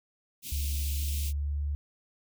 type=band-stop noise; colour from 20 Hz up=white; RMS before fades=-39 dBFS; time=0.42-1.33 s; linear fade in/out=50 ms; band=320 to 2400 Hz; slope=48 dB/octave
type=tone with pitch glide; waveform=sine; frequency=70.7 to 72.48 Hz; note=C#2 to D2; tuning=+35 to -22 cents; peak=-28 dBFS; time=0.52-1.75 s; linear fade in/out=0 ms; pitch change=+43 cents; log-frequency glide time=0.72-1.63 s
effects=none